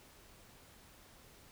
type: silence
effects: pink hiss -60 dBFS RMS until 1.51 s